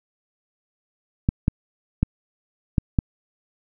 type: clicks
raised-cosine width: 5 ms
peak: -5 dBFS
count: 5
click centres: 1.289 / 1.481 / 2.03 / 2.782 / 2.988 s
effects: none